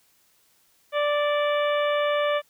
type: harmonic tone with a mistuned harmonic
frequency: 587 Hz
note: D5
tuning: 1 cent flat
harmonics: 1 / 2 / 3 / 4 / 5 / 6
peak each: -22 / -28 / -32 / -34 / -36 / -38 dBFS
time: 0.92-2.42 s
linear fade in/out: 50 ms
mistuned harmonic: 4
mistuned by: -16 cents
effects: white hiss -63 dBFS RMS until 2.49 s